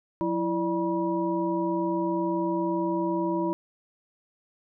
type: tone cluster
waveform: sine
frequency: 180.1 / 332.1 / 590 / 965 Hz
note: F#3 / E4 / D5 / B5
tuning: -46 / +13 / +8 / -40 cents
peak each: -33 / -26 / -33 / -31 dBFS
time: 0.21-3.53 s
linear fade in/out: 0 ms
effects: none